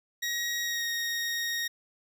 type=tone with pitch glide; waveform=20% pulse; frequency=1895 to 1867.8 Hz; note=A#6 to A#6; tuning=+28 to +3 cents; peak=-24 dBFS; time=0.22-1.68 s; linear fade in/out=10 ms; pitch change=-25 cents; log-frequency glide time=0.62-0.86 s; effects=none